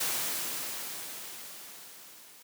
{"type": "noise with level ramp", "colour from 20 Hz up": "white", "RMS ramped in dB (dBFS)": [-30, -54], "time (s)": [0, 2.43], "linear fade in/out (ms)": 10, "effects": ["high-pass 150 Hz 12 dB/octave"]}